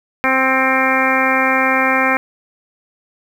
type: harmonic tone with a mistuned harmonic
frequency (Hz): 262.5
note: C4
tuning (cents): +6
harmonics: 1 / 2 / 3 / 4 / 5 / 6 / 7 / 8 / 9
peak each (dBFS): -21 / -21 / -21 / -21 / -21 / -21 / -21 / -21 / -21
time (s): 0.24-2.17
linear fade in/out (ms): 0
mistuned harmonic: 8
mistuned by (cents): +25
effects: 7-bit